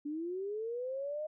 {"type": "linear sweep", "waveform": "sine", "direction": "up", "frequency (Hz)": [285.7, 622.3], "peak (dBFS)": -35, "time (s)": [0.05, 1.27], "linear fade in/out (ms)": 10, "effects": []}